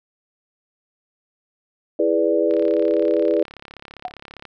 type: chord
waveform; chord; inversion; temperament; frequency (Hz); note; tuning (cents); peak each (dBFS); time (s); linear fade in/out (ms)
sine; E dominant seventh; none; equal; 329.6 / 415.3 / 493.9 / 587.3; E4 / G#4 / B4 / D5; 0 / 0 / 0 / 0; -21; 1.99-3.43; 5
type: click train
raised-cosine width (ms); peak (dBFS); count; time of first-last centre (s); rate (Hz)
0.3; -22; 69; 2.51-4.453; 35
type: tone with exponential decay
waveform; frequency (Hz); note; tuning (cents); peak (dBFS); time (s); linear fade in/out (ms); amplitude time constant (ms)
sine; 731; F#5; -21; -19; 4.05-4.12; 1; 15
effects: none